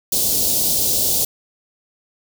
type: band-stop noise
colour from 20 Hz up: white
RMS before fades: -18 dBFS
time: 0.12-1.25 s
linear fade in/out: 5 ms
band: 640 to 3900 Hz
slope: 24 dB/octave
effects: none